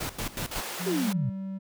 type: noise with tremolo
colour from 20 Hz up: pink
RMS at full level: -32 dBFS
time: 0-0.61 s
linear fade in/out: 10 ms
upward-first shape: square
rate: 5.4 Hz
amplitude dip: 80%
type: high-pass noise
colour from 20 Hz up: pink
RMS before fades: -36 dBFS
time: 0.51-1.13 s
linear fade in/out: 5 ms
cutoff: 440 Hz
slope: 12 dB/octave
type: tone with pitch glide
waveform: triangle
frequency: 178.5 to 192.42 Hz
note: F3 to G3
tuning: +38 to -32 cents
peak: -30 dBFS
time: 0.79-1.59 s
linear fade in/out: 20 ms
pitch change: +130 cents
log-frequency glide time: 0.98-1.06 s
type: exponential sweep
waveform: sine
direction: down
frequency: 406.2 to 116.54 Hz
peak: -25 dBFS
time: 0.86-1.3 s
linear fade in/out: 10 ms
effects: none